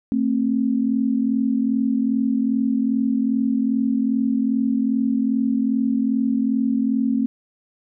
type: tone pair together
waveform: sine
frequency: 224.4 / 266.9 Hz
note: A3 / C4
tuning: +34 / +35 cents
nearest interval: minor third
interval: 301 cents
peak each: -20 dBFS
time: 0.12-7.26 s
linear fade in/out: 0 ms
effects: none